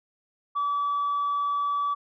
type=tone; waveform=sine; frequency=1149 Hz; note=D6; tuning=38 cents flat; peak=-22 dBFS; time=0.55-1.95 s; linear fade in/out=20 ms; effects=tanh soft clip ceiling -21 dBFS